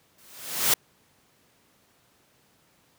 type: noise with exponential growth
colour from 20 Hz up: white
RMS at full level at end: -18 dBFS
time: 0.18-0.74 s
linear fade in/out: 5 ms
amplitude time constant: 120 ms
effects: pink hiss -63 dBFS RMS until 2.98 s + high-pass 100 Hz 12 dB/octave